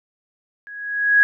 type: tone with level ramp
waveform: sine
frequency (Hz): 1661.2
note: G#6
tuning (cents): 0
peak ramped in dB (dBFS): -35 to -8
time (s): 0.67-1.23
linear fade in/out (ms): 0
effects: none